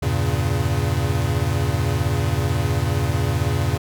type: chord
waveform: square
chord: E diminished seventh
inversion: none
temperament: equal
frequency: 82.41 / 98 / 116.54 / 138.59 Hz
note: E2 / G2 / Bb2 / Db3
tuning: 0 / 0 / 0 / 0 cents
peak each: -25 dBFS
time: 0.02-3.78 s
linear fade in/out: 10 ms
effects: none